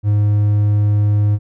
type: tone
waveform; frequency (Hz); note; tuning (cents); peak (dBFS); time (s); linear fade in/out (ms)
triangle; 103.83; G#2; 0; -9; 0.03-1.39; 50
effects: none